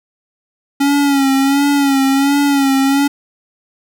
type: tone with vibrato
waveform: square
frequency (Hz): 277.2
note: C#4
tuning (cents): 0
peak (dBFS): -11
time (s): 0.8-3.08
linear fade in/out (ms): 10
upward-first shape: sine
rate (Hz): 1.4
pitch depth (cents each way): 51
effects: none